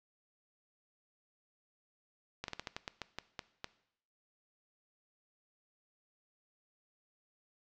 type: slowing click train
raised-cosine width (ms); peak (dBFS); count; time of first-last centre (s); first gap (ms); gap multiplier
0.2; -21; 11; 2.44-3.644; 42; 1.22
effects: noise-tail reverb RT60 0.7 s tail -18 dB re dry + low-pass 6000 Hz 12 dB/octave